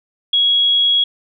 sine tone, 3323 Hz, G#7, in tune, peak -11 dBFS, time 0.33-1.04 s, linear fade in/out 5 ms, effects none

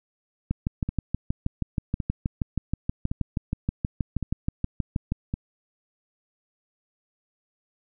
two click trains, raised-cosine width 5 ms, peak -12 / -15 dBFS, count 30 / 5, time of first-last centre 0.51-5.12 / 0.89-5.339 s, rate 6.29 / 0.899 Hz, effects none

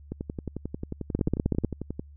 two click trains, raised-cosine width 3 ms, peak -11 / -19 dBFS, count 9 / 22, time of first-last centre 1.15-1.647 / 0.12-1.995 s, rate 16.1 / 11.2 Hz, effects added 72 Hz sine -46 dBFS peak until 2.16 s

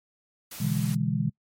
white noise, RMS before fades -40 dBFS, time 0.51-0.95 s, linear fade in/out 5 ms
sine chord, E dominant seventh, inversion second, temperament just, 123.61 / 148.33 / 164.81 / 206 Hz, B2 / D3 / E3 / G#3, +2 / +18 / 0 / -14 cents, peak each -29 dBFS, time 0.6-1.3 s, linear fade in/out 10 ms
effects noise-tail reverb RT60 0.1 s tail -25 dB re dry + MP3 64 kbps

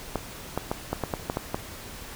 clicks, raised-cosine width 1 ms, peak -12 dBFS, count 9, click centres 0.157 / 0.576 / 0.715 / 0.93 / 1.037 / 1.138 / 1.299 / 1.371 / 1.545 s, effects pink hiss -41 dBFS RMS until 2.15 s

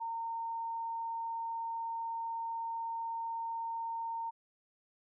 sine tone, 916 Hz, A#5, 31 cents flat, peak -35 dBFS, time 0-4.31 s, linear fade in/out 20 ms, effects none

